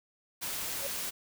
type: noise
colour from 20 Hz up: white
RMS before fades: -36 dBFS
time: 0.41-1.11 s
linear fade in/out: 20 ms
type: tone with exponential growth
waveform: sine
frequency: 554.4 Hz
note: C#5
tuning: in tune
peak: -33 dBFS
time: 0.74-0.87 s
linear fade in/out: 5 ms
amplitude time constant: 28 ms
effects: none